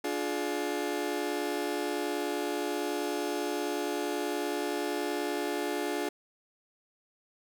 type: chord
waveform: 30% pulse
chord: D diminished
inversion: none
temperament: just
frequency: 293.7 / 352.4 / 422.9 Hz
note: D4 / F4 / Ab4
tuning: 0 / +16 / +31 cents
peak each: -32 dBFS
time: 0.04-6.09 s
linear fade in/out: 5 ms
effects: none